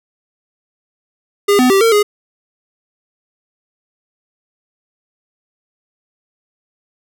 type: tone with pitch steps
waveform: square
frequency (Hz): 405.5 / 252.1 / 390.2 / 456 / 414.9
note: G#4 / B3 / G4 / A#4 / G#4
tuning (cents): -41 / +36 / -8 / -38 / -2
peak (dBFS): -9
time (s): 1.48-2.03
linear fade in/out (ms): 10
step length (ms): 110
effects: none